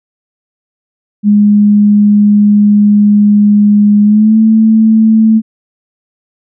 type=tone with pitch glide; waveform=sine; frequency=206.9 to 220.5 Hz; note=G#3 to A3; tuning=-6 to +4 cents; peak=-3 dBFS; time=1.23-5.42 s; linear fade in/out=50 ms; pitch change=+110 cents; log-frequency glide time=4.03-4.37 s; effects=none